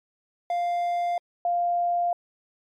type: tone pair in turn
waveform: triangle / sine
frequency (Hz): 698.5 / 698.5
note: F5 / F5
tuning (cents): 0 / 0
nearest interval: unison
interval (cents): 0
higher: neither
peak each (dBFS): -21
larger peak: neither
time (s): 0.5-1.18 / 1.45-2.13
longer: neither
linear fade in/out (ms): 2
effects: MP3 64 kbps